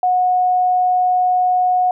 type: tone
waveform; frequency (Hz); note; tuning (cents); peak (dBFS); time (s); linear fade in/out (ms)
sine; 730; F#5; -24; -12; 0.03-1.91; 2
effects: none

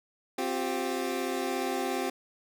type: chord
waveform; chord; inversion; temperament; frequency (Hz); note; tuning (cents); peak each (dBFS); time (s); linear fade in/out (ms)
25% pulse; C suspended fourth; none; equal with one note detuned; 261.6 / 354.9 / 392; C4 / F4 / G4; 0 / +28 / 0; -30; 0.38-2.1; 5
effects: none

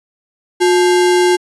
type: tone with sample-and-hold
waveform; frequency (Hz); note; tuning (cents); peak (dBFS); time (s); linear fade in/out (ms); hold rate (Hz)
sine; 359.1; F4; +48; -8; 0.6-1.37; 20; 1225
effects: resampled to 24000 Hz

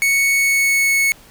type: tone with pitch glide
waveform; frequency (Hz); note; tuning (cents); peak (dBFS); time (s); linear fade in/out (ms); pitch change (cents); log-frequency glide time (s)
45% pulse; 2217 to 2204; C#7 to C#7; 0 to -11; -13; 0.02-1.12; 0; -11; 0.34-0.96
effects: pink hiss -46 dBFS RMS until 1.3 s

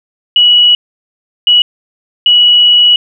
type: tone bursts at uneven times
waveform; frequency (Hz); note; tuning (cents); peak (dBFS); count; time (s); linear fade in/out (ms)
sine; 2929; F#7; -18; -3; 3; 0.36-0.75 / 1.47-1.62 / 2.26-2.96; 2
effects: none

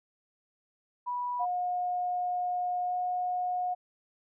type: tone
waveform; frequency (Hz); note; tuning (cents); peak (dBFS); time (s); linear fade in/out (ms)
sine; 980; B5; -14; -30; 1.06-1.46; 20
type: tone with pitch glide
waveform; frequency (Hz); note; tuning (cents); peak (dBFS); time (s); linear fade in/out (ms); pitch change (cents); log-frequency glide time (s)
sine; 719 to 723.6; F#5 to F#5; -50 to -39; -28; 1.39-3.75; 20; +11; 2.86-2.94
effects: none

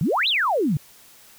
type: exponential two-way sweep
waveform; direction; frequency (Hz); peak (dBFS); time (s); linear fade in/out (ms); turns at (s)
sine; up then down; 130 to 4151 to 130; -18; 0.01-0.77; 2; 0.28
effects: white hiss -50 dBFS RMS until 1.38 s

